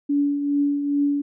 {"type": "tone with tremolo", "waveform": "sine", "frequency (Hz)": 286.1, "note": "D4", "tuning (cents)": -45, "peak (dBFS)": -16, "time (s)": [0.09, 1.22], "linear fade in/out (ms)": 10, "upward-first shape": "triangle", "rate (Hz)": 2.4, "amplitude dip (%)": 55, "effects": []}